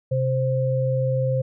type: tone pair together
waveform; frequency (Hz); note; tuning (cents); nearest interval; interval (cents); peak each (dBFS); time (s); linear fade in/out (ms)
sine; 130.18 / 523.3; C3 / C5; -8 / 0; 2 octaves; 2408; -21 / -23; 0.11-1.42; 10
effects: none